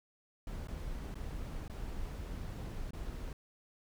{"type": "noise with dropouts", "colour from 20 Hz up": "brown", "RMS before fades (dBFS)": -41, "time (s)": [0.47, 3.33], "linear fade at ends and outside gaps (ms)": 2, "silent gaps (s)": [[0.673, 0.683], [1.144, 1.154], [1.68, 1.697], [2.908, 2.933]], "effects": []}